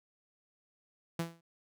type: tone with exponential decay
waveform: sawtooth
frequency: 167.2 Hz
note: E3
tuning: 25 cents sharp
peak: -26 dBFS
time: 1.19-1.41 s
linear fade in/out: 5 ms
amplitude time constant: 47 ms
effects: none